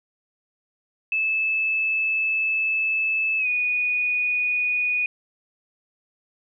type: tone with pitch glide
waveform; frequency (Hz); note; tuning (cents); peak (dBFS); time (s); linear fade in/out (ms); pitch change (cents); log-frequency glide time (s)
sine; 2616 to 2469; E7 to D#7; -14 to -14; -20; 1.12-5.06; 2; -100; 3.38-3.48
effects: none